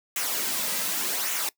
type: noise with flanger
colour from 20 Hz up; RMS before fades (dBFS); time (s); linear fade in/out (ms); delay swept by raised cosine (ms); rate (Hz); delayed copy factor
white; -28; 0.16-1.49; 2; 0.21 to 2.81; 0.86; -0.55
effects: noise-tail reverb RT60 0.1 s tail -21 dB re dry + high-pass 200 Hz 12 dB/octave